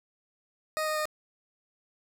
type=tone with pitch steps; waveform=20% pulse; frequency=622.3 / 617.6 / 613 Hz; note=D#5 / D#5 / D#5; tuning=0 / -13 / -26 cents; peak=-23 dBFS; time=0.77-1.055 s; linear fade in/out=0 ms; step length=95 ms; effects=none